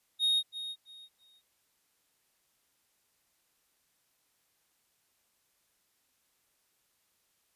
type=tone with echo; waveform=triangle; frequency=3729 Hz; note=A#7; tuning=in tune; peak=-23 dBFS; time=0.19-0.43 s; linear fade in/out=50 ms; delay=330 ms; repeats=3; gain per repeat=-12 dB; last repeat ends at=1.42 s; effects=white hiss -74 dBFS RMS until 7.55 s + resampled to 32000 Hz